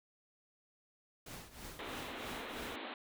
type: noise with tremolo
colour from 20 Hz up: pink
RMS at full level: -47 dBFS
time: 1.26-2.76 s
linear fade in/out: 5 ms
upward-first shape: triangle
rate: 3.1 Hz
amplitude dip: 80%
type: band-pass noise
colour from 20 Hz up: pink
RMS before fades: -45 dBFS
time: 1.79-2.94 s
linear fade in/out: 2 ms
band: 220 to 4000 Hz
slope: 96 dB/octave
effects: none